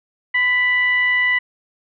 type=tone with frequency modulation; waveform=sine; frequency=1979 Hz; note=B6; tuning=3 cents sharp; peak=-14 dBFS; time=0.34-1.39 s; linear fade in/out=10 ms; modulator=964 Hz; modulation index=0.35; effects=none